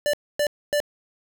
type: tone bursts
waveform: square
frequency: 587.3 Hz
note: D5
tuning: in tune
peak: -20 dBFS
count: 3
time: 0.06-0.802 s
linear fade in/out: 0 ms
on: 74 ms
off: 260 ms
effects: none